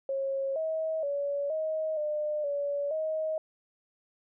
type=tone with pitch steps; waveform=sine; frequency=543 / 638 / 568 / 630 / 602 / 571 / 630 Hz; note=C#5 / D#5 / C#5 / D#5 / D5 / D5 / D#5; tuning=-36 / +43 / +42 / +21 / +43 / -49 / +21 cents; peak=-28 dBFS; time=0.09-3.38 s; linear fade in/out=2 ms; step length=470 ms; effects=none